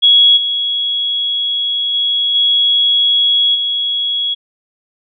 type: tone with level steps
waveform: sine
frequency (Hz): 3337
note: G#7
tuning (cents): +8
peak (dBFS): -5 / -14 / -12 / -9 / -14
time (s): 0.02-4.35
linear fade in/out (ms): 20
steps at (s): 0.36 / 1.93 / 2.34 / 3.54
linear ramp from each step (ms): 20
effects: none